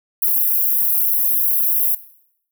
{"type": "high-pass noise", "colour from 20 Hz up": "white", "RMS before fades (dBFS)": -17, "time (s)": [0.22, 1.95], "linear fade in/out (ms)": 5, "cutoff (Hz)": 11000, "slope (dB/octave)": 96, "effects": ["noise-tail reverb RT60 0.7 s tail -17 dB re dry"]}